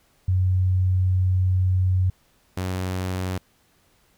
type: tone pair in turn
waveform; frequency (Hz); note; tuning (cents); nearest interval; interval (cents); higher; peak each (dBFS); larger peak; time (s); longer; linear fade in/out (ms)
sine / sawtooth; 92.5 / 92.5; F#2 / F#2; 0 / 0; unison; 0; neither; -17 / -21; first; 0.28-2.1 / 2.57-3.38; first; 5
effects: pink hiss -62 dBFS RMS until 4.17 s